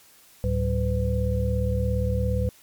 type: tone cluster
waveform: sine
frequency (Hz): 70.9 / 108.2 / 188.2 / 502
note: C#2 / A2 / F#3 / B4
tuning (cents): +40 / -29 / +30 / +28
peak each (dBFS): -25 / -25 / -30 / -29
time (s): 0.44-2.49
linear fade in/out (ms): 0
effects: white hiss -54 dBFS RMS until 2.62 s + MP3 96 kbps